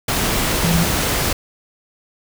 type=tone in noise; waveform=sine; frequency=167.9 Hz; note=E3; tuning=32 cents sharp; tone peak=-15 dBFS; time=0.64-0.84 s; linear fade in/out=5 ms; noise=pink; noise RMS=-19 dBFS; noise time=0.08-1.33 s; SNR=+1 dB; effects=none